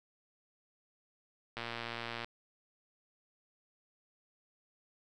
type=click train; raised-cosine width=0.3 ms; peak=-23 dBFS; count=80; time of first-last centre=1.57-2.245 s; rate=117 Hz; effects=none